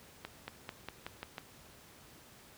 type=accelerating click train; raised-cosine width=0.3 ms; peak=-24 dBFS; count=7; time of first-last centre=0.25-1.382 s; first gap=230 ms; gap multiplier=0.92; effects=pink hiss -57 dBFS RMS until 2.57 s + high-pass 60 Hz 12 dB/octave